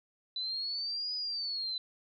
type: linear two-way sweep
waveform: sine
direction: up then down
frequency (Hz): 3978 to 4978 to 3992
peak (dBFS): -33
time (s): 0.36-1.78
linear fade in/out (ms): 2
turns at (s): 1.15
effects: none